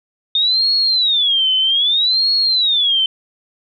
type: tone with vibrato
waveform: sine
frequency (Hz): 3631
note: A#7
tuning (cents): -46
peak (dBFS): -12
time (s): 0.35-3.06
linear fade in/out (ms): 2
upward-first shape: sine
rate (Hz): 0.63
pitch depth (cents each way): 300
effects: none